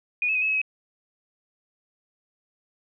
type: tone with pitch steps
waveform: sine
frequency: 2459 / 2590 / 2503 / 2586 / 2568 / 2550 Hz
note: D#7 / E7 / D#7 / E7 / E7 / D#7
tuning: -21 / -31 / +10 / -34 / -46 / +42 cents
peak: -21 dBFS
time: 0.22-0.616 s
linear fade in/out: 2 ms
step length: 66 ms
effects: none